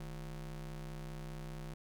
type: ring-modulated tone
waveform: square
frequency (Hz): 92.5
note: F#2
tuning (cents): 0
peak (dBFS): -40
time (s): 0-1.74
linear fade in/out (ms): 5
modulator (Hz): 60.1
effects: none